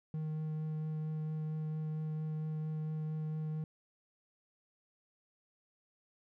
triangle tone with vibrato, 155.56 Hz, D#3, in tune, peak -33 dBFS, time 0.14-3.64 s, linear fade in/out 2 ms, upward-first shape triangle, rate 4.4 Hz, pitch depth 10 cents each way, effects none

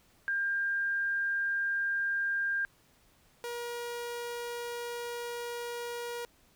sine / sawtooth tone pair in turn, 1600 / 476.9 Hz, G6 / A#4, +35 / +39 cents, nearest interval octave + major sixth, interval 2096 cents, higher first, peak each -28 / -32 dBFS, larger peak first, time 0.28-2.65 / 3.44-6.25 s, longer second, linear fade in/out 0 ms, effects pink hiss -65 dBFS RMS until 6.55 s

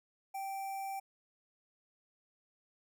square tone with notch filter, 780 Hz, G5, 9 cents flat, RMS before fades -40 dBFS, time 0.34-1 s, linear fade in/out 10 ms, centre 3900 Hz, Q 0.66, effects none

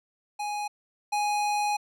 square tone pair in turn, 830.6 / 830.6 Hz, G#5 / G#5, 0 / 0 cents, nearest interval unison, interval 0 cents, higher neither, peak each -30 / -25 dBFS, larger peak second, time 0.39-0.68 / 1.12-1.77 s, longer second, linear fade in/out 10 ms, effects low-pass 10000 Hz 12 dB/octave

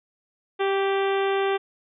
harmonic tone with a mistuned harmonic, 392 Hz, G4, in tune, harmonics 1 / 2 / 3 / 4 / 5 / 6 / 7 / 8 / 9, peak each -22 / -28 / -32 / -34 / -36 / -38 / -39 / -40 / -41 dBFS, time 0.59-1.58 s, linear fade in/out 20 ms, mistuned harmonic 3, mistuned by -18 cents, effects none

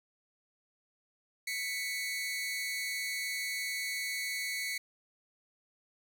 sawtooth tone pair together, 1994.2 / 2217 Hz, B6 / C#7, +16 / 0 cents, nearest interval major second, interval 184 cents, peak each -35 / -32 dBFS, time 1.47-4.78 s, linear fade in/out 5 ms, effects none

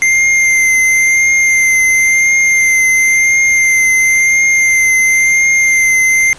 square tone with vibrato, 2093 Hz, C7, in tune, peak -8 dBFS, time 0.02-6.33 s, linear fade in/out 0 ms, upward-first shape triangle, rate 0.96 Hz, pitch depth 25 cents each way, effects pink hiss -36 dBFS RMS until 6.38 s + resampled to 22050 Hz

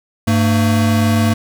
square tone pair together, 100.6 / 225.5 Hz, G2 / A3, +45 / +43 cents, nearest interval octave + major second, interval 1398 cents, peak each -15 dBFS, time 0.27-1.34 s, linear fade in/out 10 ms, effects none

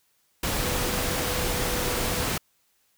sine tone in noise, 495.8 Hz, B4, 7 cents sharp, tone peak -34 dBFS, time 0.61-2.25 s, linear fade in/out 5 ms, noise pink, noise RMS -27 dBFS, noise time 0.43-2.38 s, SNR -10 dB, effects white hiss -68 dBFS RMS until 2.97 s

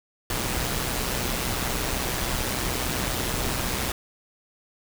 pink noise with amplitude modulation, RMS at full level -25 dBFS, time 0.3-3.92 s, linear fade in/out 2 ms, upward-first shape sine, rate 126 Hz, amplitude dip 50%, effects none

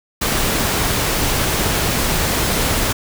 pink noise, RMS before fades -18 dBFS, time 0.21-2.93 s, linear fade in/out 10 ms, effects none

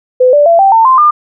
sine tone with pitch steps, 506 / 584.6 / 675.4 / 780.4 / 901.6 / 1041.7 / 1203.5 Hz, B4 / D5 / E5 / G5 / A5 / C6 / D6, +42 / -8 / +42 / -8 / +42 / -8 / +42 cents, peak -3 dBFS, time 0.2-1.11 s, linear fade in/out 10 ms, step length 130 ms, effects none

